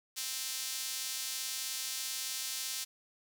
sawtooth tone with high-pass filter, 261.6 Hz, C4, in tune, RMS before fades -38 dBFS, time 0.16-2.85 s, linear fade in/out 20 ms, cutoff 4700 Hz, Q 0.89, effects none

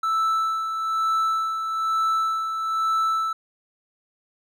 triangle tone with tremolo, 1318.5 Hz, E6, in tune, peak -17 dBFS, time 0.03-3.33 s, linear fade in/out 5 ms, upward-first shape sine, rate 1.1 Hz, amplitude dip 50%, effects none

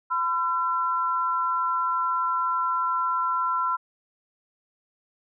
sine tone pair together, 1012 / 1354.2 Hz, B5 / E6, +42 / +46 cents, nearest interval perfect fourth, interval 504 cents, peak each -25 dBFS, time 0.1-3.77 s, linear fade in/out 20 ms, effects none

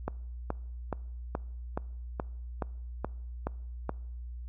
click train, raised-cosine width 1 ms, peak -17 dBFS, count 10, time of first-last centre 0.08-3.894 s, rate 2.36 Hz, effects noise-tail reverb RT60 0.8 s tail -24 dB re dry + added 60 Hz sine -38 dBFS peak until 4.48 s

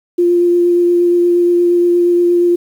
sine tone with vibrato, 349.2 Hz, F4, in tune, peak -8 dBFS, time 0.18-2.56 s, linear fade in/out 10 ms, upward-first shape triangle, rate 8.5 Hz, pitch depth 13 cents each way, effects 7-bit

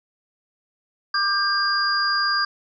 sine tone cluster, 1188 / 1592 / 4826 Hz, D6 / G6 / D8, +20 / +26 / +46 cents, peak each -23 dBFS, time 1.14-2.45 s, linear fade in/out 5 ms, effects none

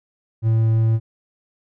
triangle tone, 112.1 Hz, A2, 33 cents sharp, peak -12 dBFS, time 0.42-1 s, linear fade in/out 50 ms, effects none

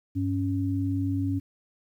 sine tone pair together, 98.74 / 277.2 Hz, G2 / C#4, +13 / 0 cents, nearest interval octave + tritone, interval 1787 cents, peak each -27 dBFS, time 0.15-1.4 s, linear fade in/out 20 ms, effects 10-bit

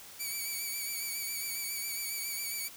5% pulse tone with vibrato, 2283 Hz, D7, 50 cents flat, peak -25 dBFS, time 0.19-2.69 s, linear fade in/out 20 ms, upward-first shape sine, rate 7.3 Hz, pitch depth 39 cents each way, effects white hiss -50 dBFS RMS until 2.76 s

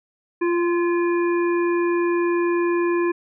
harmonic tone with a mistuned harmonic, 346.1 Hz, F4, 16 cents flat, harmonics 1 / 3 / 5 / 7, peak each -18 / -28 / -32 / -35 dBFS, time 0.41-3.12 s, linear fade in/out 10 ms, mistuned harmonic 5, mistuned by -20 cents, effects none

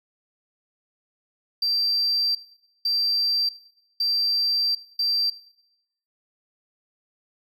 triangle tone bursts at uneven times, 4699 Hz, D8, in tune, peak -18 dBFS, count 4, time 1.62-2.35 / 2.85-3.49 / 4-4.75 / 4.99-5.3 s, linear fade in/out 5 ms, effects noise-tail reverb RT60 0.8 s tail -19 dB re dry + tanh soft clip ceiling -16 dBFS

